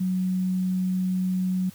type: tone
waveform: sine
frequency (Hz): 185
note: F#3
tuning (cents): 0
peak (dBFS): -22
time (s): 0-1.7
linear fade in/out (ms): 10
effects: added 98 Hz sine -54 dBFS peak until 1.74 s + white hiss -51 dBFS RMS until 1.74 s